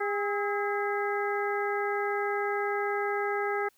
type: harmonic tone with a mistuned harmonic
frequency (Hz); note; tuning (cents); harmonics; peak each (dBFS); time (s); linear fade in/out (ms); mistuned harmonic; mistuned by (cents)
406.8; G#4; -36; 1 / 2 / 3 / 4 / 5; -30 / -33 / -35 / -36 / -37; 0-3.69; 10; 3; +83
effects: white hiss -67 dBFS RMS until 3.77 s